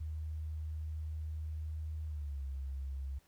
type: tone with pitch glide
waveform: sine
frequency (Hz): 77.78 to 67.71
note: D#2 to C#2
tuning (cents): 0 to -40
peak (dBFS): -37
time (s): 0-3.19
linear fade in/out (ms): 10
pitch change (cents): -240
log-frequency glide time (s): 2.06-2.44
effects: pink hiss -70 dBFS RMS until 3.27 s